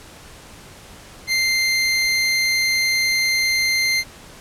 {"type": "tone", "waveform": "25% pulse", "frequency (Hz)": 2090, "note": "C7", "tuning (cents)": -2, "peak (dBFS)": -13, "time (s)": [1.27, 4.04], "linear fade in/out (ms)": 50, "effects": ["pink hiss -42 dBFS RMS until 4.4 s", "low-pass 11000 Hz 12 dB/octave"]}